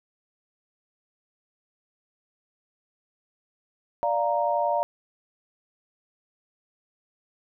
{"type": "chord", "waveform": "sine", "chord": "Bb major", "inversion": "first", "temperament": "equal", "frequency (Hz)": [587.3, 698.5, 932.3], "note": ["D5", "F5", "Bb5"], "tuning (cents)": [0, 0, 0], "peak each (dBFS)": -26, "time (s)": [4.03, 4.83], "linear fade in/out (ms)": 0, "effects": []}